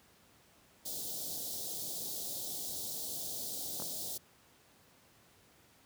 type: band-stop noise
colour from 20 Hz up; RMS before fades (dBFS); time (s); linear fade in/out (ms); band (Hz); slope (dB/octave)
white; -40; 0.85-4.18; 10; 770 to 3500; 48
type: clicks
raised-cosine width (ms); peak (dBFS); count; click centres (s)
1; -28; 2; 3.8 / 3.822
effects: pink hiss -64 dBFS RMS until 5.85 s + high-pass 80 Hz 12 dB/octave